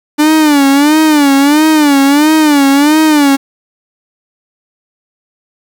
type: tone with vibrato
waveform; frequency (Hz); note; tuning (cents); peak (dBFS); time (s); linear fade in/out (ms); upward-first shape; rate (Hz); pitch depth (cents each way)
45% pulse; 293.7; D4; 0; -5; 0.18-3.37; 20; sine; 1.5; 120
effects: 7-bit